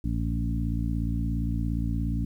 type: harmonic tone with a mistuned harmonic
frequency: 57.2 Hz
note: A#1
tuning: 32 cents flat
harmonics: 1 / 2 / 3 / 4 / 5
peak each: -28 / -31 / -33 / -34 / -35 dBFS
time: 0.04-2.25 s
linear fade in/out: 5 ms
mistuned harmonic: 1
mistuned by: +35 cents
effects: 10-bit